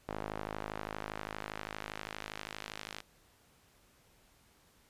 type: tone with band-pass filter sweep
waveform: sawtooth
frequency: 52.5 Hz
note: G#1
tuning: 19 cents sharp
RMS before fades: -43 dBFS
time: 0.08-3.01 s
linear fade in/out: 10 ms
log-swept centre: 780 to 3500 Hz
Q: 0.75
effects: pink hiss -66 dBFS RMS until 4.89 s + resampled to 32000 Hz